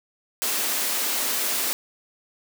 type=high-pass noise; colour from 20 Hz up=white; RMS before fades=-25 dBFS; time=0.42-1.73 s; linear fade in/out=0 ms; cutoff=210 Hz; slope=48 dB/octave; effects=none